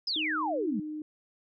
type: exponential sweep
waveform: sine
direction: down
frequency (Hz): 5274 to 185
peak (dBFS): -28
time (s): 0.07-0.8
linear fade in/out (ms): 5
type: tone with pitch glide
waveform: sine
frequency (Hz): 311.1 to 305.6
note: D#4 to D#4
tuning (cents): 0 to -31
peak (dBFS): -34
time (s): 0.16-1.02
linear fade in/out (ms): 2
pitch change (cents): -31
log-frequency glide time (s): 0.46-0.83
effects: none